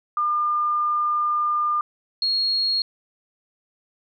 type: tone pair in turn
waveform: sine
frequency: 1204 / 4293 Hz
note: D6 / C8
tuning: +43 / +44 cents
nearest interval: octave + minor seventh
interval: 2201 cents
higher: second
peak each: -19 dBFS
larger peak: neither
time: 0.17-1.81 / 2.22-2.82 s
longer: first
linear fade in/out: 2 ms
effects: none